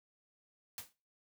white noise with exponential decay, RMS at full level -40 dBFS, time 0.78-0.93 s, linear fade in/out 1 ms, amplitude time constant 31 ms, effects noise-tail reverb RT60 0.3 s tail -18 dB re dry

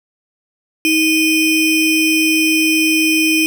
square ring-modulated tone, 1396.9 Hz, F6, in tune, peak -9 dBFS, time 0.85-3.46 s, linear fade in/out 0 ms, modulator 1080 Hz, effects none

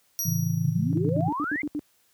25% pulse tone with exponential decay, 5760 Hz, F#8, 47 cents flat, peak -20 dBFS, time 0.19-0.98 s, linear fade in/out 0 ms, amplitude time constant 170 ms
sine chord, A major, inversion none, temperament just, 110 / 137.5 / 165 Hz, A2 / C#3 / E3, 0 / -14 / +2 cents, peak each -29 / -29 / -25 dBFS, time 0.25-1.3 s, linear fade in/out 10 ms
sine exponential sweep, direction up, 130.81 to 2174 Hz, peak -27 dBFS, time 0.65-1.62 s, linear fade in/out 2 ms
sine tone bursts, 296.4 Hz, D4, 16 cents sharp, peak -26 dBFS, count 8, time 0.93-1.793 s, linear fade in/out 0 ms, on 44 ms, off 73 ms
effects white hiss -65 dBFS RMS until 2.13 s + high-pass 60 Hz 12 dB/octave

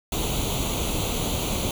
pink noise with comb filter, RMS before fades -26 dBFS, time 0.12-1.71 s, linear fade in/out 2 ms, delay 0.29 ms, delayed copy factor +0.8, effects none

